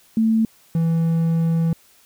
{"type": "tone pair in turn", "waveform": ["sine", "triangle"], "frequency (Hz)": [222.8, 164.84], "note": ["A3", "E3"], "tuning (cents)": [22, 0], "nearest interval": "perfect fourth", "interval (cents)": 522, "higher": "first", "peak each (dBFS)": -14, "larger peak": "neither", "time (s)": [[0.17, 0.45], [0.75, 1.73]], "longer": "second", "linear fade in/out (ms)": 2, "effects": ["white hiss -54 dBFS RMS until 2.05 s"]}